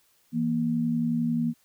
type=tone pair together; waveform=sine; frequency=164.81 / 236.1 Hz; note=E3 / A#3; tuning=0 / +22 cents; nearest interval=tritone; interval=622 cents; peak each=-29 / -24 dBFS; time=0.32-1.54 s; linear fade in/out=50 ms; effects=white hiss -65 dBFS RMS until 1.64 s